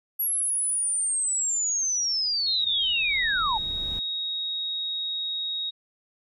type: linear sweep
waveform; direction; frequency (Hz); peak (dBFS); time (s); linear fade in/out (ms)
sine; down; 11500 to 814; -23; 0.19-3.58; 10
type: noise with exponential growth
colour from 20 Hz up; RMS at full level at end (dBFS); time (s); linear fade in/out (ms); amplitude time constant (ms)
brown; -35; 1.23-3.99; 0; 600
type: tone with pitch glide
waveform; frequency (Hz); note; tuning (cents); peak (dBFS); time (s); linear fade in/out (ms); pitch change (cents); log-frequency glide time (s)
sine; 3729 to 3770; A#7 to A#7; 0 to +19; -27; 2.46-5.71; 20; +19; 2.7-3.19
effects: none